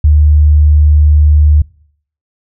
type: tone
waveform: sine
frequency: 75 Hz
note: D2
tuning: 37 cents sharp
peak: -3 dBFS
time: 0.04-1.62 s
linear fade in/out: 5 ms
effects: noise-tail reverb RT60 0.6 s tail -24 dB re dry